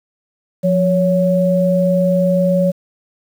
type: tone pair together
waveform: sine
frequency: 177.3 / 559 Hz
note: F3 / C#5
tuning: +26 / +14 cents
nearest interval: octave + minor sixth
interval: 1988 cents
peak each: -14 dBFS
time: 0.63-2.72 s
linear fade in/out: 20 ms
effects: 7-bit